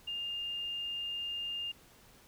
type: tone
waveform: sine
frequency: 2812 Hz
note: F7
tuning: 11 cents sharp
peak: -35 dBFS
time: 0.07-1.72 s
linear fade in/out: 10 ms
effects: pink hiss -60 dBFS RMS until 2.27 s